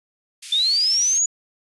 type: high-pass noise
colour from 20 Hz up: pink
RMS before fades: -36 dBFS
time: 0.42-1.19 s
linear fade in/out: 10 ms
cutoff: 2600 Hz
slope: 24 dB/octave
type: linear sweep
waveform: sine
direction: up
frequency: 3500 to 6900 Hz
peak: -16 dBFS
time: 0.52-1.26 s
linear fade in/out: 5 ms
effects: resampled to 24000 Hz